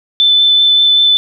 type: tone with vibrato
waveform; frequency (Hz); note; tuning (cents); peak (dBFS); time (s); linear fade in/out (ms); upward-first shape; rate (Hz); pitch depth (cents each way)
sine; 3520; A7; 0; -6; 0.2-1.17; 0; sine; 5.2; 8
effects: none